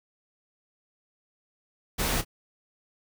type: noise with echo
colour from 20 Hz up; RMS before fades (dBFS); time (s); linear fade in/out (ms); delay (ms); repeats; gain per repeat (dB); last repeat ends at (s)
pink; -27; 1.98-2.22; 20; 29; 1; -14; 2.249
effects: none